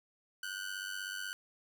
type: ring-modulated tone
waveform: sawtooth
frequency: 1500 Hz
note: F#6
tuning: 23 cents sharp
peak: -32 dBFS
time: 0.43-1.33 s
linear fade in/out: 0 ms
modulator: 48.1 Hz
effects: none